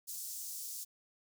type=high-pass noise; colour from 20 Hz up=pink; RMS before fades=-43 dBFS; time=0.07-0.85 s; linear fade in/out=20 ms; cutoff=5800 Hz; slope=24 dB/octave; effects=none